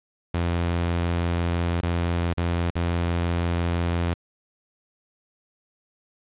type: tone with dropouts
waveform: sawtooth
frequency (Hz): 85.9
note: F2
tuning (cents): -28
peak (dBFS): -18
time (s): 0.34-4.14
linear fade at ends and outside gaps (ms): 5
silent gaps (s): 1.811-1.831 / 2.336-2.374 / 2.704-2.754
effects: resampled to 8000 Hz + 8-bit